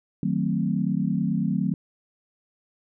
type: chord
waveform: sine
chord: D# diminished seventh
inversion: none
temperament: equal with one note detuned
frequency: 155.56 / 185 / 222.6 / 261.6 Hz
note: D#3 / F#3 / A3 / C4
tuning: 0 / 0 / +20 / 0 cents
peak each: -28 / -25 / -27 / -30 dBFS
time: 0.23-1.74 s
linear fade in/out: 2 ms
effects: none